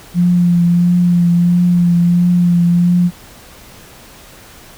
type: tone with vibrato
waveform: sine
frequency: 174.61 Hz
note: F3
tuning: in tune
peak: -8 dBFS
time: 0.14-3.11 s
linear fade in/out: 50 ms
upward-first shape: triangle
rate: 1.5 Hz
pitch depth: 26 cents each way
effects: pink hiss -39 dBFS RMS until 4.77 s